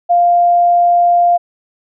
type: tone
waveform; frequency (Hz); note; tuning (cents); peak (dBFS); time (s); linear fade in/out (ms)
sine; 698.5; F5; 0; -7; 0.09-1.38; 20
effects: none